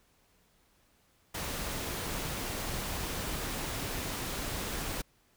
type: noise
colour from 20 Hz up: pink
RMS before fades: -36 dBFS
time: 1.34-5.02 s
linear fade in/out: 10 ms
effects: pink hiss -68 dBFS RMS until 5.36 s